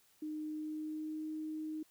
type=tone with pitch glide; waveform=sine; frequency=307 to 311.1 Hz; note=D#4 to D#4; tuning=-23 to 0 cents; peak=-38 dBFS; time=0.22-1.83 s; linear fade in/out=5 ms; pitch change=+23 cents; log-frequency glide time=0.48-1.27 s; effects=white hiss -69 dBFS RMS until 1.9 s